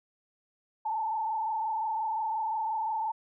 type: tone with frequency modulation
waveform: sine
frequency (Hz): 880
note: A5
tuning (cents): 0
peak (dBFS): -28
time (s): 0.85-3.12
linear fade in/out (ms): 10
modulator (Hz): 25.7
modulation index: 1.3
effects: none